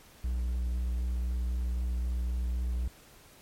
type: tone with vibrato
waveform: triangle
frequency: 61 Hz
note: B1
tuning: 21 cents flat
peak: -26 dBFS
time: 0.24-2.88 s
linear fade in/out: 5 ms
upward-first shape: triangle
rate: 3.9 Hz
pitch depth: 15 cents each way
effects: pink hiss -56 dBFS RMS until 3.41 s + MP3 64 kbps